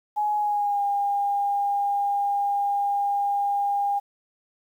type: tone with pitch glide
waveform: sine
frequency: 838 to 807.1 Hz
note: G#5 to G#5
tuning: +15 to -50 cents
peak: -21 dBFS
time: 0.16-4 s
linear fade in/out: 20 ms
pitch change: -65 cents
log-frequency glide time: 0.37-0.82 s
effects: 9-bit